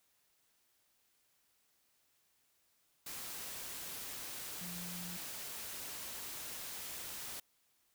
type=tone in noise; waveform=sine; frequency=176.4 Hz; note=F3; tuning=18 cents sharp; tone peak=-46 dBFS; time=4.61-5.17 s; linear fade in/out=5 ms; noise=white; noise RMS=-45 dBFS; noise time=3.06-7.4 s; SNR=-4 dB; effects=white hiss -75 dBFS RMS until 7.94 s